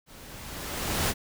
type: noise with level ramp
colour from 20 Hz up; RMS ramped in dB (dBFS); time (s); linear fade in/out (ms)
pink; -50 to -24; 0.06-1.14; 50
effects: none